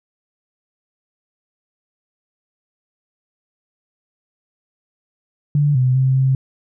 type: tone with pitch steps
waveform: sine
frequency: 145.9 / 127.8 / 131.7 / 132.6 Hz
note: D3 / C3 / C3 / C3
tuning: -11 / -40 / +12 / +23 cents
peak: -12 dBFS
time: 5.55-6.35 s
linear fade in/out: 2 ms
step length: 200 ms
effects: none